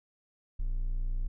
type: tone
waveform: triangle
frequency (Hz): 30.06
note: B0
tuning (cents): -46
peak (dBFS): -26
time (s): 0.59-1.28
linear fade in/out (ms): 10
effects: none